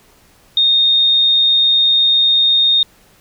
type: tone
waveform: sine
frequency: 3686 Hz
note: A#7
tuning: 20 cents flat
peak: -9 dBFS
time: 0.57-2.83 s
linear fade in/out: 2 ms
effects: pink hiss -50 dBFS RMS until 3.2 s